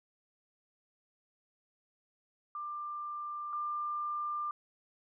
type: tone pair in turn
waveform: sine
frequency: 1189 / 1193.2 Hz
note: D6 / D6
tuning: +21 / +27 cents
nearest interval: unison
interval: 6 cents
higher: second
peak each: -37 / -33 dBFS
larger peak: second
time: 2.55-3.53 / 3.53-4.51 s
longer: neither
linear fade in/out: 2 ms
effects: none